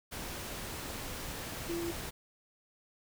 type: tone in noise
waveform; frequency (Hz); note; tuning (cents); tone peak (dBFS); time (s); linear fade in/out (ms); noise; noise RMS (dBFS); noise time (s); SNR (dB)
sine; 339.8; F4; -47; -34; 1.68-1.92; 20; pink; -41; 0.11-2.11; +4
effects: none